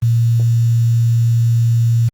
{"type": "tone with quantisation", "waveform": "sine", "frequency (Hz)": 116.54, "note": "A#2", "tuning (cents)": 0, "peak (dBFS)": -10, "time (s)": [0.02, 2.09], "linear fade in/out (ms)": 10, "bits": 6, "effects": ["Opus 32 kbps"]}